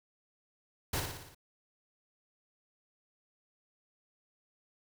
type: noise with echo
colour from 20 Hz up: pink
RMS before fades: -33 dBFS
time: 0.93-1 s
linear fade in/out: 5 ms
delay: 58 ms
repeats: 6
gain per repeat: -4 dB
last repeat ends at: 1.348 s
effects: none